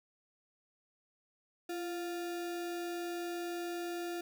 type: tone with sample-and-hold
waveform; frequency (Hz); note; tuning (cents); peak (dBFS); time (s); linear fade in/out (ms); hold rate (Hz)
sine; 343.8; F4; -27; -36; 1.69-4.21; 5; 1050
effects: none